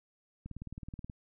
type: click train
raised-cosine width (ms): 5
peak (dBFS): -30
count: 13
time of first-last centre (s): 0.46-1.098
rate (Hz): 18.8
effects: none